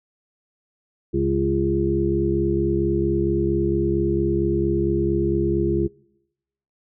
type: harmonic tone with a mistuned harmonic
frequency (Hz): 68.7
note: C#2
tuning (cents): -15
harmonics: 1 / 2 / 3 / 5 / 6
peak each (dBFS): -27 / -26 / -27 / -21 / -27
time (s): 1.13-5.88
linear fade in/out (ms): 20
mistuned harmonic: 6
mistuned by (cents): -18
effects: noise-tail reverb RT60 0.9 s tail -25 dB re dry